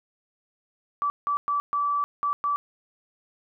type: tone bursts at uneven times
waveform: sine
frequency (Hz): 1156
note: D6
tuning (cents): -28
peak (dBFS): -22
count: 6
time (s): 1.02-1.1 / 1.27-1.37 / 1.48-1.6 / 1.73-2.04 / 2.23-2.33 / 2.44-2.56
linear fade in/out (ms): 0
effects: none